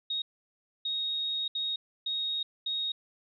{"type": "tone bursts at uneven times", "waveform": "sine", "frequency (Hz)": 3749, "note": "A#7", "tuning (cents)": 9, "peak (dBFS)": -29, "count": 5, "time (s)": [[0.1, 0.22], [0.85, 1.48], [1.55, 1.76], [2.06, 2.43], [2.66, 2.92]], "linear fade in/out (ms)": 5, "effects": []}